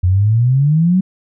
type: exponential sweep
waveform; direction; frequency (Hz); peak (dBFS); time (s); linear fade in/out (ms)
sine; up; 87.31 to 192; -9; 0.03-1.01; 10
effects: none